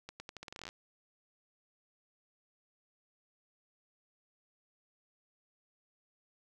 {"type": "accelerating click train", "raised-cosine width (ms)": 0.2, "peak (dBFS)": -27, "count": 15, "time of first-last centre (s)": [0.09, 0.689], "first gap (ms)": 110, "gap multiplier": 0.83, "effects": []}